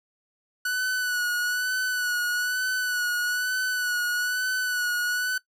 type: tone with vibrato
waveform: 45% pulse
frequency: 1480 Hz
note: F#6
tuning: in tune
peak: -24 dBFS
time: 0.65-5.38 s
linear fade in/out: 5 ms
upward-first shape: sine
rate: 1.1 Hz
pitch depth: 35 cents each way
effects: noise-tail reverb RT60 0.1 s tail -19 dB re dry